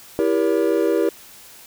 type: chord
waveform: triangle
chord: E diminished seventh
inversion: none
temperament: just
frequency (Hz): 329.6 / 395.6 / 474.7 / 569.6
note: E4 / G4 / Bb4 / Db5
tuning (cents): 0 / +16 / +31 / +47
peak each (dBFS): -19 / -19 / -19 / -23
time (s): 0.19-1.09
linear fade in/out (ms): 0
effects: white hiss -44 dBFS RMS until 1.66 s